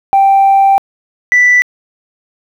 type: tone pair in turn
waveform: sine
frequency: 784 / 1975.6 Hz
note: G5 / B6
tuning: 0 / 0 cents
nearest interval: octave + major third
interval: 1600 cents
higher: second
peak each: -3 dBFS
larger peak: neither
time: 0.13-0.78 / 1.32-1.62 s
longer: first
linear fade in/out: 0 ms
effects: tanh soft clip ceiling -2 dBFS + 7-bit